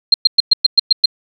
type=tone bursts; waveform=sine; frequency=4186 Hz; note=C8; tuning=in tune; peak=-4 dBFS; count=8; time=0.12-1.058 s; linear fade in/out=5 ms; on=21 ms; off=110 ms; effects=none